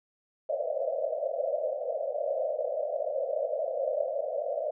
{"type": "band-pass noise", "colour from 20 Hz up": "white", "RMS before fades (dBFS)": -31, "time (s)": [0.49, 4.71], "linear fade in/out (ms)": 5, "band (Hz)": [510, 660], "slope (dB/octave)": 96, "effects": []}